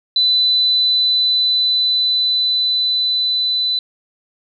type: tone with level ramp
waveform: sine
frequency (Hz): 4000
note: B7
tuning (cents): +21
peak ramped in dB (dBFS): -11 to -15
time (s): 0.16-3.79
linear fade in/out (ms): 2
effects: none